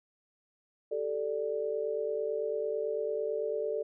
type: chord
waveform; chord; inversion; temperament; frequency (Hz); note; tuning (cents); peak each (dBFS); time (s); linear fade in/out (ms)
sine; G suspended second; none; just; 392 / 441 / 588; G4 / A4 / D5; 0 / +4 / +2; -38 / -32 / -35; 0.91-3.83; 10
effects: none